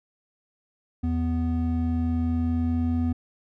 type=tone pair together; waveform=triangle; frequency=82.41 / 247 Hz; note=E2 / B3; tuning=0 / 0 cents; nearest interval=octave + perfect fifth; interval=1900 cents; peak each=-23 dBFS; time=1.03-3.13 s; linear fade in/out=10 ms; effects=none